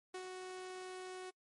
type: tone with ADSR envelope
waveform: sawtooth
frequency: 370 Hz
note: F#4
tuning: in tune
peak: -38 dBFS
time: 0.14-1.31 s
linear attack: 6 ms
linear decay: 71 ms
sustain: -3 dB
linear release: 18 ms
effects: noise-tail reverb RT60 0.1 s tail -25 dB re dry + MP3 48 kbps